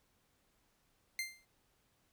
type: tone with exponential decay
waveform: sawtooth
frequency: 2093 Hz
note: C7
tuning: in tune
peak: -30 dBFS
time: 1.19-1.45 s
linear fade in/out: 1 ms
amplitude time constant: 56 ms
effects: pink hiss -75 dBFS RMS until 2.12 s